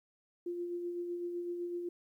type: tone with tremolo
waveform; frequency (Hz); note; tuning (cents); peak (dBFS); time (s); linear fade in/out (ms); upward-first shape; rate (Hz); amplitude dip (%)
sine; 349.2; F4; 0; -34; 0.46-1.89; 5; sine; 7.9; 35
effects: 12-bit